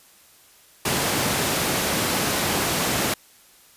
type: high-pass noise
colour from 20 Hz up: pink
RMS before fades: -23 dBFS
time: 0.85-3.14 s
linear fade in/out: 5 ms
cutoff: 130 Hz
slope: 12 dB/octave
effects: white hiss -53 dBFS RMS until 3.76 s + resampled to 32000 Hz